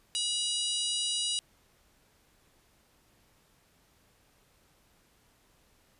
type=harmonic tone with a mistuned harmonic; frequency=969 Hz; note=B5; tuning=33 cents flat; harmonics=3 / 4 / 5 / 6 / 7 / 8 / 9 / 10; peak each=-33 / -34 / -38 / -43 / -44 / -42 / -41 / -37 dBFS; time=0.15-1.39 s; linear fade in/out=0 ms; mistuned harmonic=10; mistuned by=-20 cents; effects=pink hiss -66 dBFS RMS until 5.99 s + resampled to 32000 Hz